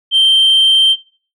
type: tone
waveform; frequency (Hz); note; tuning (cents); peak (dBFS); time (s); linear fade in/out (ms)
sine; 3136; G7; 0; -5; 0.11-0.96; 50
effects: noise-tail reverb RT60 0.4 s tail -19 dB re dry + tanh soft clip ceiling -5 dBFS